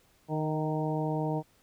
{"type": "harmonic tone with a mistuned harmonic", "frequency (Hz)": 154.6, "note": "D#3", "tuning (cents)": -11, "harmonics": [1, 2, 3, 4, 5, 6], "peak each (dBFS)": [-31, -34, -36, -37, -38, -39], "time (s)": [0.28, 1.43], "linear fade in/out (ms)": 50, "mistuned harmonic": 4, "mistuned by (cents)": 24, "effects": ["pink hiss -65 dBFS RMS until 1.62 s"]}